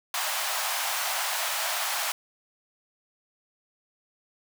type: high-pass noise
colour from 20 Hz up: pink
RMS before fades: -29 dBFS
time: 0.14-2.12 s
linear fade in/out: 2 ms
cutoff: 650 Hz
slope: 48 dB/octave
effects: none